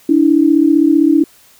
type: tone pair together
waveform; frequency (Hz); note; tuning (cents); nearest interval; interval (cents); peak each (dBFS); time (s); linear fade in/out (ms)
sine; 289.5 / 325; D4 / E4; -25 / -24; major second; 201; -10; 0.09-1.24; 5
effects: white hiss -47 dBFS RMS until 1.59 s